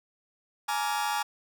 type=chord; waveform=40% pulse; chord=Bb dominant seventh; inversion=third; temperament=just; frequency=839.1 / 932.3 / 1165.4 / 1398.5 Hz; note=Ab5 / Bb5 / D6 / F6; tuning=+18 / 0 / -14 / +2 cents; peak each=-29 / -33 / -35 / -35 dBFS; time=0.68-1.23 s; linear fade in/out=10 ms; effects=none